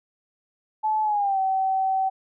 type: tone with pitch glide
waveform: sine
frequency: 864 to 765.3 Hz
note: A5 to G5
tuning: -32 to -42 cents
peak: -20 dBFS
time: 0.83-2.1 s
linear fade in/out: 20 ms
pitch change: -210 cents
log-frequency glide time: 1.03-1.39 s
effects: none